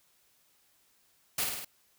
white noise with echo, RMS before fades -30 dBFS, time 1.38-1.44 s, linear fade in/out 5 ms, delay 52 ms, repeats 4, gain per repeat -3 dB, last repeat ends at 1.648 s, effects white hiss -68 dBFS RMS until 1.98 s

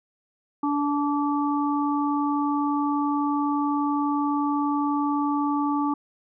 harmonic tone, 289.4 Hz, D4, 25 cents flat, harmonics 1 / 3 / 4, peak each -23 / -28 / -29 dBFS, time 0.63-5.94 s, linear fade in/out 5 ms, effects none

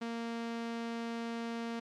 sawtooth tone, 231.7 Hz, A#3, 10 cents flat, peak -32 dBFS, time 0.01-1.8 s, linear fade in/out 10 ms, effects low-pass 5000 Hz 12 dB/octave + MP3 96 kbps

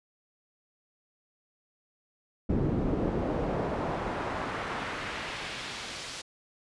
brown noise with band-pass filter sweep, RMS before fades -32 dBFS, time 2.49-6.22 s, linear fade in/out 10 ms, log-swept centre 240 to 5500 Hz, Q 0.89, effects resampled to 24000 Hz

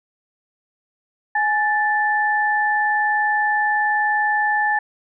sine tone pair together, 839 / 1760 Hz, G#5 / A6, +17 / 0 cents, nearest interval octave + minor second, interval 1283 cents, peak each -19 dBFS, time 1.35-4.79 s, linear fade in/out 5 ms, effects none

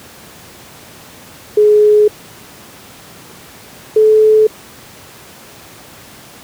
sine tone pair in turn, 421 / 432.6 Hz, G#4 / A4, +24 / -29 cents, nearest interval unison, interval 47 cents, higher second, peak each -5 dBFS, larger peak neither, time 1.57-2.08 / 3.96-4.47 s, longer neither, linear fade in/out 5 ms, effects pink hiss -37 dBFS RMS until 6.43 s + high-pass 100 Hz 12 dB/octave

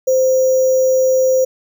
sine tone with sample-and-hold, 520 Hz, C5, 11 cents flat, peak -10 dBFS, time 0.07-1.45 s, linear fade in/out 10 ms, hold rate 6300 Hz, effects none

